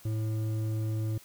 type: tone with hard clipping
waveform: sine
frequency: 109.3 Hz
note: A2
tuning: 11 cents flat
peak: -30 dBFS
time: 0.05-1.18 s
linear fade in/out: 5 ms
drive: 8 dB
effects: white hiss -55 dBFS RMS until 1.24 s